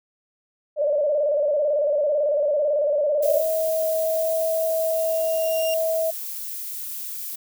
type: tone with vibrato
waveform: sine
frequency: 587.3 Hz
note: D5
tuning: in tune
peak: -18 dBFS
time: 0.76-3.43 s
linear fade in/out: 50 ms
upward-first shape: square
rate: 18 Hz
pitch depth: 64 cents each way
type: noise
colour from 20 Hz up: violet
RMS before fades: -32 dBFS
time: 3.22-7.36 s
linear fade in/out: 10 ms
type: tone with pitch glide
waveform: sine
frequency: 640 to 646.7 Hz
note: D#5 to E5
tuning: +49 to -33 cents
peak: -20 dBFS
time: 3.25-6.11 s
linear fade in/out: 10 ms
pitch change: +18 cents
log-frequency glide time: 3.94-4.36 s
type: tone with exponential growth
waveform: sawtooth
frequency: 2794 Hz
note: F7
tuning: in tune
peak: -25 dBFS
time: 4.63-5.74 s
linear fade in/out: 0 ms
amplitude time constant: 240 ms
effects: none